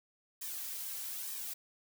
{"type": "noise with flanger", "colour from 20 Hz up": "blue", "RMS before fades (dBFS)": -41, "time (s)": [0.41, 1.54], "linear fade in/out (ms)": 10, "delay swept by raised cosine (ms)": [1.4, 3.5], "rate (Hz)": 1.1, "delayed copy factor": -0.7, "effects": []}